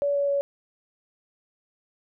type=tone with pitch steps; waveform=sine; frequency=570 / 566.1 / 562.2 Hz; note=C#5 / C#5 / C#5; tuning=+48 / +36 / +24 cents; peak=-21 dBFS; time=0.02-0.41 s; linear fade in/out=0 ms; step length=130 ms; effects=none